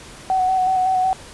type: tone with vibrato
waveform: sine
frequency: 748 Hz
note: F#5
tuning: 19 cents sharp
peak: -15 dBFS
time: 0.3-1.13 s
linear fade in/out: 0 ms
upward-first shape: square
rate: 5.4 Hz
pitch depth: 19 cents each way
effects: pink hiss -40 dBFS RMS until 1.33 s + resampled to 24000 Hz